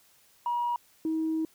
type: tone pair in turn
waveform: sine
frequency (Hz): 958 / 319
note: A#5 / D#4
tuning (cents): +47 / +43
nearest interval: octave + perfect fifth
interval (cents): 1904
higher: first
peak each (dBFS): -25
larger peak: neither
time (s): 0.46-0.76 / 1.05-1.45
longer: second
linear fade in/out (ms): 2
effects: tanh soft clip ceiling -22 dBFS + white hiss -62 dBFS RMS until 1.54 s